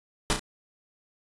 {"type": "noise with echo", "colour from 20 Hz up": "pink", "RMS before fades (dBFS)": -23, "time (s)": [0.3, 0.33], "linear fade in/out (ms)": 0, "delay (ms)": 32, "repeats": 2, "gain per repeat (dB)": -6, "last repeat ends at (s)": 0.394, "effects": ["resampled to 24000 Hz"]}